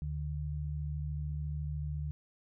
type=tone pair together; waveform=sine; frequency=74.6 / 148.47 Hz; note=D2 / D3; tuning=+28 / +19 cents; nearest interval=octave; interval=1191 cents; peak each=-36 / -37 dBFS; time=0.02-2.11 s; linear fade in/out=0 ms; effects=none